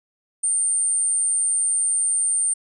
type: tone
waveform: sine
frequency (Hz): 8910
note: C#9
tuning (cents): +8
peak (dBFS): -18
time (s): 0.43-2.54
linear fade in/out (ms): 10
effects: none